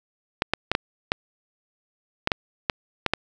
clicks, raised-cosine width 0.3 ms, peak -4 dBFS, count 10, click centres 0.421 / 0.536 / 0.716 / 0.751 / 1.119 / 2.274 / 2.318 / 2.698 / 3.063 / 3.136 s, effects none

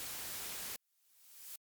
white noise, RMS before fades -43 dBFS, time 0-0.76 s, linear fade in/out 0 ms
blue noise with exponential growth, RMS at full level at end -45 dBFS, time 0.77-1.56 s, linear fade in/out 5 ms, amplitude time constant 170 ms
effects MP3 96 kbps

